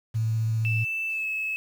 sine tone with vibrato, 111.7 Hz, A2, 27 cents sharp, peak -22 dBFS, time 0.14-0.85 s, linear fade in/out 20 ms, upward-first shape sine, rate 15 Hz, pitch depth 15 cents each way
sine tone with pitch glide, 2646 to 2592 Hz, E7 to E7, +6 to -30 cents, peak -26 dBFS, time 0.65-1.56 s, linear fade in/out 0 ms, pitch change -36 cents, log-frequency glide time 1.09-1.27 s
effects tanh soft clip ceiling -14 dBFS + 8-bit

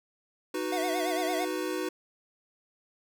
square chord, B major, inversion first, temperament equal, 311.1 / 370 / 493.9 Hz, D#4 / F#4 / B4, 0 / 0 / 0 cents, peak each -35 / -34 / -37 dBFS, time 0.54-1.89 s, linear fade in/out 5 ms
square tone with vibrato, 689 Hz, F5, 24 cents flat, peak -31 dBFS, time 0.72-1.45 s, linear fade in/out 5 ms, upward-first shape sine, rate 8.9 Hz, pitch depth 110 cents each way
effects none

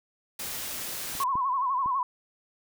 white noise, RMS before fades -35 dBFS, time 0.39-1.24 s, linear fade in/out 5 ms
clicks, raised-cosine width 3 ms, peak -30 / -26 / -30 dBFS, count 3, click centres 1.152 / 1.355 / 1.86 s
sine tone with vibrato, 1046.5 Hz, C6, in tune, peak -24 dBFS, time 1.2-2.03 s, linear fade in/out 2 ms, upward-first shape sine, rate 12 Hz, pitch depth 110 cents each way
effects none

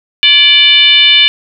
sine tone with frequency modulation, 2960 Hz, F#7, in tune, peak -3 dBFS, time 0.23-1.28 s, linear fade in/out 0 ms, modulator 620 Hz, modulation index 1.2, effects none

